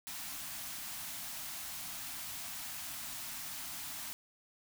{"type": "band-stop noise", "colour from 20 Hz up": "white", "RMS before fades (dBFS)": -43, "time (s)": [0.07, 4.13], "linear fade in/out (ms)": 0, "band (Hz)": [320, 620], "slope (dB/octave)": 96, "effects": []}